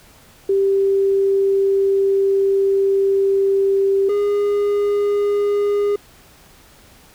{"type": "tone pair in turn", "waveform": ["sine", "triangle"], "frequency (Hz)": [392, 408.9], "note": ["G4", "G#4"], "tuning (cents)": [0, -27], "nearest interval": "minor second", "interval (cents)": 73, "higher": "second", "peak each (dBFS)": -13, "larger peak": "neither", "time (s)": [[0.49, 4.09], [4.09, 5.96]], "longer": "first", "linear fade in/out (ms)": 5, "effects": ["pink hiss -48 dBFS RMS until 7.14 s"]}